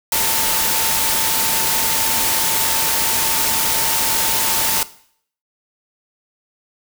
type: tone in noise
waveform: sine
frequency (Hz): 896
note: A5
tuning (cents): +31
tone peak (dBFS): -26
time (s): 0.12-4.83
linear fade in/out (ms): 2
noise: white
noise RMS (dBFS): -18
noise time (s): 0.12-4.83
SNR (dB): -11
effects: noise-tail reverb RT60 0.6 s tail -17 dB re dry